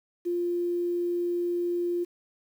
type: tone with quantisation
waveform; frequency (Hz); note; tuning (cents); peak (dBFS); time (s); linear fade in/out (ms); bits
sine; 349.2; F4; 0; -25; 0.25-2.05; 20; 9
effects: none